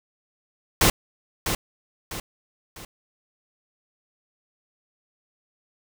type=noise with echo; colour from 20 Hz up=pink; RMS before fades=-17 dBFS; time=0.81-0.9 s; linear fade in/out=2 ms; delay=650 ms; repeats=3; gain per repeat=-8 dB; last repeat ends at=2.85 s; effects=none